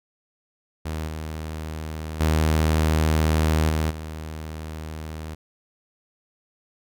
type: tone with level steps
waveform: sawtooth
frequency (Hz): 78.4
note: D#2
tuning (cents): +14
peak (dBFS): -23 / -26 / -14 / -17 / -28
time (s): 0.85-5.35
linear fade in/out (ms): 10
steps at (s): 1.07 / 2.2 / 3.69 / 3.9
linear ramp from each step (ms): 10
effects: none